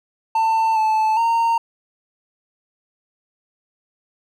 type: tone with pitch steps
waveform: triangle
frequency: 893 / 873 / 921 Hz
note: A5 / A5 / A#5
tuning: +25 / -14 / -21 cents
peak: -13 dBFS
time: 0.35-1.58 s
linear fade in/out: 5 ms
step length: 410 ms
effects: none